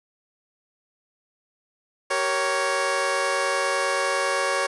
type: chord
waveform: 15% pulse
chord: G diminished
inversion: none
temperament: equal with one note detuned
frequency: 386.2 / 466.2 / 554.4 Hz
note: G4 / Bb4 / Db5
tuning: -26 / 0 / 0 cents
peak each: -23 / -23 / -17 dBFS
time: 2.1-4.67 s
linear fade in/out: 10 ms
effects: resampled to 24000 Hz